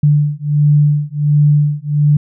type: beating tone pair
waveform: sine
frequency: 146.83 / 148.23 Hz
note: D3 / D3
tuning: 0 / +16 cents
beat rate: 1.4 Hz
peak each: -12 dBFS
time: 0.03-2.17 s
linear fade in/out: 5 ms
effects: none